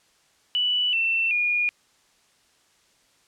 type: tone with pitch steps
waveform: sine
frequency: 2963 / 2686 / 2435 Hz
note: F#7 / E7 / D#7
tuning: +2 / +32 / -38 cents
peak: -20 dBFS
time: 0.55-1.69 s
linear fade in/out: 0 ms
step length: 380 ms
effects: white hiss -62 dBFS RMS until 3.27 s + low-pass 8000 Hz 12 dB/octave